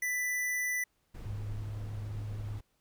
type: tone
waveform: square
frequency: 1986 Hz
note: B6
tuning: 9 cents sharp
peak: -31 dBFS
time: 0.02-0.84 s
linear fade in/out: 5 ms
type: noise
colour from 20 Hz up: brown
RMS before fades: -44 dBFS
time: 1.14-2.61 s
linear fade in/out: 10 ms
type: tone with pitch glide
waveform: sine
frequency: 103.83 to 104.67 Hz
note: G#2 to G#2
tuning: 0 to +14 cents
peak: -36 dBFS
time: 1.25-2.59 s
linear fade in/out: 10 ms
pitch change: +14 cents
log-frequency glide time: 1.41-2.14 s
effects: pink hiss -75 dBFS RMS until 2.8 s